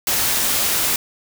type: noise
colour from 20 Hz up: white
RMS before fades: -19 dBFS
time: 0.07-0.96 s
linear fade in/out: 2 ms
effects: none